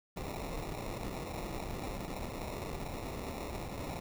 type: noise with sample-and-hold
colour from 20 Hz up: pink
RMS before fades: -40 dBFS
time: 0.16-4 s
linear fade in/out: 10 ms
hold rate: 1575 Hz
effects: none